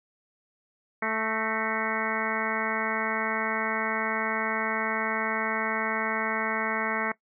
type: harmonic tone with a mistuned harmonic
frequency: 220 Hz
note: A3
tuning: in tune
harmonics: 1 / 2 / 3 / 4 / 5 / 6 / 7 / 8 / 9 / 10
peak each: -35 / -35 / -35 / -35 / -35 / -35 / -35 / -35 / -35 / -35 dBFS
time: 1.02-7.12 s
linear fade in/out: 5 ms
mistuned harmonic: 8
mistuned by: +67 cents
effects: noise-tail reverb RT60 0.1 s tail -19 dB re dry